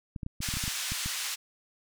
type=clicks; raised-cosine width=5 ms; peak=-23 dBFS; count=11; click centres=0.162 / 0.232 / 0.264 / 0.405 / 0.488 / 0.539 / 0.57 / 0.639 / 0.679 / 0.92 / 1.06 s
type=band-pass noise; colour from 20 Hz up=white; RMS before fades=-34 dBFS; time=0.41-1.36 s; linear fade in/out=20 ms; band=1400 to 7900 Hz; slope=12 dB/octave
effects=none